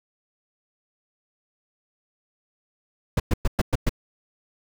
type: noise bursts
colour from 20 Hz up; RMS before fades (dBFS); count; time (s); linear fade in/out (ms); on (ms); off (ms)
brown; -19; 6; 3.17-3.894; 5; 29; 110
effects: none